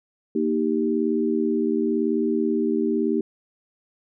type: chord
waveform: sine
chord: Eb major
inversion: second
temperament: equal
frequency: 233.1 / 311.1 / 392 Hz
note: Bb3 / Eb4 / G4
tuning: 0 / 0 / 0 cents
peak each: -24 dBFS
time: 0.35-3.21 s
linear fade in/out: 5 ms
effects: none